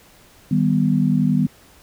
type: chord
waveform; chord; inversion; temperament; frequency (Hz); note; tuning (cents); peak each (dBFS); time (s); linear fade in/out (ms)
sine; Eb augmented; none; equal; 155.56 / 196 / 246.9; Eb3 / G3 / B3; 0 / 0 / 0; -19; 0.51-1.47; 5
effects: pink hiss -50 dBFS RMS until 1.82 s